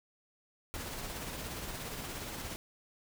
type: noise with tremolo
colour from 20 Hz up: pink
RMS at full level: -40 dBFS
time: 0.74-2.56 s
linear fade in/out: 0 ms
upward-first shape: sine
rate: 17 Hz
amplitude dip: 30%
effects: none